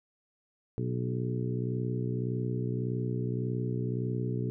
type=harmonic tone with a mistuned harmonic; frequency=61.74 Hz; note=B1; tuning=in tune; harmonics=2 / 3 / 4 / 5 / 6 / 7; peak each=-31 / -37 / -39 / -41 / -40 / -40 dBFS; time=0.78-4.5 s; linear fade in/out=0 ms; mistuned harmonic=7; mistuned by=-19 cents; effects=none